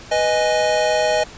square chord, G# minor, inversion first, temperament equal, 493.9 / 622.3 / 830.6 Hz, B4 / D#5 / G#5, 0 / 0 / 0 cents, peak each -24 / -18 / -23 dBFS, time 0.11-1.24 s, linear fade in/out 10 ms, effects pink hiss -39 dBFS RMS until 1.37 s + resampled to 16000 Hz

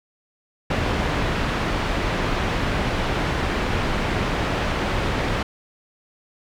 pink low-pass noise, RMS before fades -23 dBFS, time 0.7-5.43 s, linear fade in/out 5 ms, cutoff 2800 Hz, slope 12 dB/octave, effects none

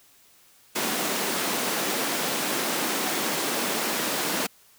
pink high-pass noise, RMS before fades -27 dBFS, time 0.75-4.47 s, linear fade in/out 10 ms, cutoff 210 Hz, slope 24 dB/octave, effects white hiss -57 dBFS RMS until 4.78 s

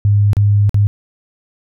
sine tone with dropouts, 102.4 Hz, G#2, 24 cents flat, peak -8 dBFS, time 0.05-0.87 s, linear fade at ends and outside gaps 0 ms, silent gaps 0.332-0.368 / 0.694-0.744 s, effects none

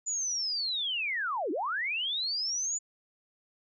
sine linear two-way sweep, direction down then up, 7040 to 277.2 to 7040 Hz, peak -29 dBFS, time 0.06-2.79 s, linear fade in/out 20 ms, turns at 1.51 s, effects none

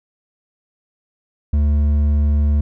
triangle tone with hard clipping, 73.5 Hz, D2, 2 cents sharp, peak -14 dBFS, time 1.53-2.61 s, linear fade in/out 5 ms, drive 9 dB, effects none

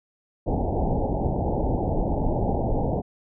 pink low-pass noise, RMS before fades -24 dBFS, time 0.46-3.02 s, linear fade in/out 20 ms, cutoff 880 Hz, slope 96 dB/octave, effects none

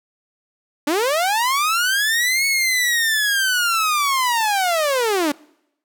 sawtooth linear two-way sweep, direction up then down, 277.2 to 2217 to 277.2 Hz, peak -13 dBFS, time 0.87-5.32 s, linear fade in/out 5 ms, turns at 2.46 s, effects noise-tail reverb RT60 0.8 s tail -24 dB re dry

